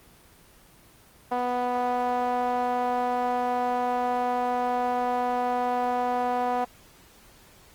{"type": "tone with band-pass filter", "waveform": "sawtooth", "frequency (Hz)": 246.9, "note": "B3", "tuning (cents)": 0, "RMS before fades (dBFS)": -26, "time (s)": [1.31, 6.65], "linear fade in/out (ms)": 10, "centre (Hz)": 780, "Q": 2.8, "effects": ["pink hiss -54 dBFS RMS until 7.74 s", "Opus 24 kbps"]}